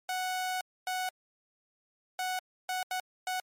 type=tone bursts at uneven times; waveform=sawtooth; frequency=740 Hz; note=F#5; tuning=in tune; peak=-27 dBFS; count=6; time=0.09-0.61 / 0.87-1.09 / 2.19-2.39 / 2.69-2.83 / 2.91-3 / 3.27-3.4 s; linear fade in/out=2 ms; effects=MP3 64 kbps